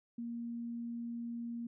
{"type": "tone", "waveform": "sine", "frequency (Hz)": 234.9, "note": "A#3", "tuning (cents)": 13, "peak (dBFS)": -38, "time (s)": [0.18, 1.67], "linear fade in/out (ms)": 5, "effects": []}